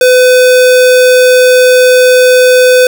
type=tone; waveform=square; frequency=504 Hz; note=B4; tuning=35 cents sharp; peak=-3 dBFS; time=0.01-2.87 s; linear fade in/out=2 ms; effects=none